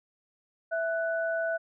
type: tone pair together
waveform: sine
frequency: 659.3 / 1486.5 Hz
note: E5 / F#6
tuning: 0 / +8 cents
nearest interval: octave + major second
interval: 1408 cents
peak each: -28 / -32 dBFS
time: 0.71-1.58 s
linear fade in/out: 20 ms
effects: none